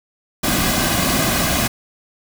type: noise with comb filter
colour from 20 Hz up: pink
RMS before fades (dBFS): -18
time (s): 0.43-1.68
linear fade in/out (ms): 10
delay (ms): 2.2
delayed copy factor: -0.6
effects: none